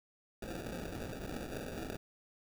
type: noise with sample-and-hold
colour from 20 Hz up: violet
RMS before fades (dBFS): -42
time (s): 0.42-1.97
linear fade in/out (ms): 5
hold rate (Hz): 1050
effects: none